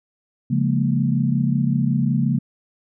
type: chord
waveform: sine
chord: Bb minor seventh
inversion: first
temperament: equal with one note detuned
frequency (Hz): 138.59 / 173.61 / 207.7 / 233.1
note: Db3 / F3 / Ab3 / Bb3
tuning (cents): 0 / -10 / 0 / 0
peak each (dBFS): -20 / -24 / -24 / -22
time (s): 0.5-2.39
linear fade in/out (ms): 10
effects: none